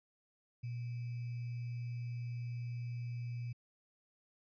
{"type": "tone with sample-and-hold", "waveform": "sine", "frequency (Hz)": 120.1, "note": "B2", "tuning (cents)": -48, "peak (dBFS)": -38, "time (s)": [0.63, 3.53], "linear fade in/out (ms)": 10, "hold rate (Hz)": 2450, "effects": ["resampled to 11025 Hz"]}